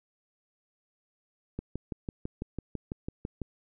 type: click train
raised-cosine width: 3 ms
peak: -21 dBFS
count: 12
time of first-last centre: 1.59-3.417 s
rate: 6.02 Hz
effects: none